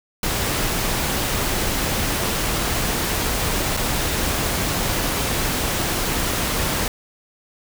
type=noise with dropouts; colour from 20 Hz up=pink; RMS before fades=-22 dBFS; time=0.23-6.88 s; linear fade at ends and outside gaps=2 ms; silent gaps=3.768-3.772 s; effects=none